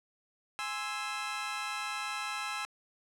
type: chord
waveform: 20% pulse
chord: Ab augmented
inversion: none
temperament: equal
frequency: 830.6 / 1046.5 / 1318.5 Hz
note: Ab5 / C6 / E6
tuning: 0 / 0 / 0 cents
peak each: -35 / -36 / -32 dBFS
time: 0.59-2.65 s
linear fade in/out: 0 ms
effects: low-pass 9000 Hz 12 dB/octave